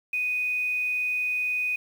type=tone with quantisation; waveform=sine; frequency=2489 Hz; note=D#7; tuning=in tune; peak=-24 dBFS; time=0.13-1.76 s; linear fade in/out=5 ms; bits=8; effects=none